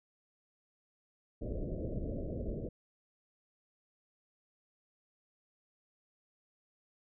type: low-pass noise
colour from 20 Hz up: pink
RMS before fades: -38 dBFS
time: 1.41-2.69 s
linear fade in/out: 10 ms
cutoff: 630 Hz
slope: 96 dB/octave
effects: none